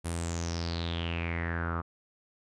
sawtooth tone with low-pass filter sweep, 84.3 Hz, E2, 39 cents sharp, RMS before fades -33 dBFS, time 0.04-1.82 s, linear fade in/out 20 ms, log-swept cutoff 10000 to 1200 Hz, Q 6.9, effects none

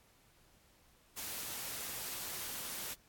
white noise, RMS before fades -42 dBFS, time 1.16-2.95 s, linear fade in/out 20 ms, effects pink hiss -67 dBFS RMS until 3.08 s + AAC 64 kbps

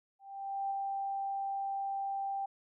sine tone with ADSR envelope, 787 Hz, G5, 7 cents sharp, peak -31 dBFS, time 0.19-2.46 s, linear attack 520 ms, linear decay 6 ms, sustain -2 dB, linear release 8 ms, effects none

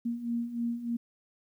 sine beating tone pair, 233.1 / 236.4 Hz, A#3 / A#3, 0 / +24 cents, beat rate 3.3 Hz, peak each -36 / -31 dBFS, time 0.05-0.97 s, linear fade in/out 10 ms, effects 11-bit

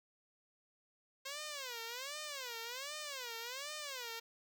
5% pulse tone with vibrato, 527 Hz, C5, 12 cents sharp, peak -31 dBFS, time 1.25-4.2 s, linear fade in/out 10 ms, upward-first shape sine, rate 1.3 Hz, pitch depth 250 cents each way, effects none

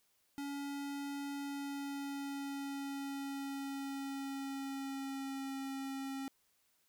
square tone with pitch glide, 282 to 270.5 Hz, C#4 to C#4, +30 to -42 cents, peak -40 dBFS, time 0.38-6.28 s, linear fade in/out 0 ms, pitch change -72 cents, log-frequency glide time 1.34-5.58 s, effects white hiss -75 dBFS RMS until 6.88 s

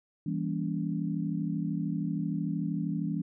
sine chord, E diminished seventh, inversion none, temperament just, 164.81 / 197.78 / 237.3 / 284.8 Hz, E3 / G3 / Bb3 / Db4, 0 / +16 / +31 / +47 cents, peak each -32 / -34 / -38 / -35 dBFS, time 0.26-3.22 s, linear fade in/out 5 ms, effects none

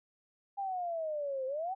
sine exponential two-way sweep, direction down then up, 807 to 514 to 791 Hz, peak -33 dBFS, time 0.57-1.75 s, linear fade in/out 20 ms, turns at 1.46 s, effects none

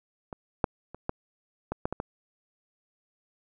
clicks, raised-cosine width 1 ms, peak -23 / -8 / -27 / -14 / -16 / -13 / -17 / -17 dBFS, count 8, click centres 0.328 / 0.642 / 0.946 / 1.094 / 1.72 / 1.855 / 1.926 / 2.001 s, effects none

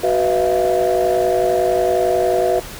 sine tone cluster, 372.4 / 491.9 / 640 / 691 Hz, F#4 / B4 / D#5 / F5, +11 / -7 / +49 / -19 cents, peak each -18 dBFS, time 0.03-2.6 s, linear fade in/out 10 ms, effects tanh soft clip ceiling -8 dBFS + pink hiss -33 dBFS RMS until 2.79 s

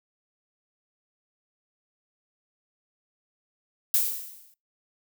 violet noise with exponential decay, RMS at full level -20 dBFS, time 3.94-4.54 s, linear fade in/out 1 ms, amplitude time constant 130 ms, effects noise-tail reverb RT60 0.2 s tail -21 dB re dry

